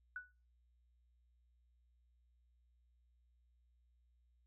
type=tone with exponential decay; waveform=sine; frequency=1480 Hz; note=F#6; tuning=in tune; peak=-39 dBFS; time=0.16-0.32 s; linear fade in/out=2 ms; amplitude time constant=33 ms; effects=noise-tail reverb RT60 0.4 s tail -26 dB re dry + added 60 Hz sine -70 dBFS peak until 4.46 s